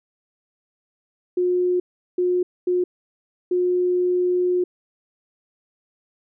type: tone bursts at uneven times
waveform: sine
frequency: 359.7 Hz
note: F#4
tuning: 49 cents flat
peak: -17 dBFS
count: 4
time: 1.37-1.8 / 2.18-2.43 / 2.67-2.84 / 3.51-4.64 s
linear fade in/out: 5 ms
effects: none